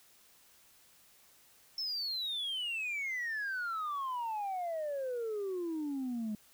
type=exponential sweep; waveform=sine; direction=down; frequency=5360 to 207.7 Hz; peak=-32 dBFS; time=1.78-6.35 s; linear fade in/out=2 ms; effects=tanh soft clip ceiling -32 dBFS + white hiss -63 dBFS RMS until 6.53 s